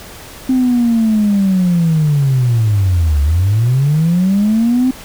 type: linear two-way sweep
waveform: sine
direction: down then up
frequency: 261.6 to 69.7 to 261.6 Hz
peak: -8 dBFS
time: 0.49-4.91 s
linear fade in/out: 5 ms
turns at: 3.22 s
effects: tanh soft clip ceiling -6 dBFS + pink hiss -34 dBFS RMS until 5.04 s